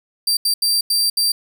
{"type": "tone bursts at uneven times", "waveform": "sawtooth", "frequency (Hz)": 4697, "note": "D8", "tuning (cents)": -1, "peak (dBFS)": -12, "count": 5, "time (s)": [[0.27, 0.37], [0.45, 0.54], [0.62, 0.81], [0.9, 1.1], [1.17, 1.32]], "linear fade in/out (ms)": 5, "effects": []}